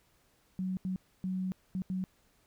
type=tone bursts at uneven times; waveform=sine; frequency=186.3 Hz; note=F#3; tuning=12 cents sharp; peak=-31 dBFS; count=5; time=0.59-0.77 / 0.85-0.96 / 1.24-1.52 / 1.75-1.82 / 1.9-2.04 s; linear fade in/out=0 ms; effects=pink hiss -69 dBFS RMS until 2.46 s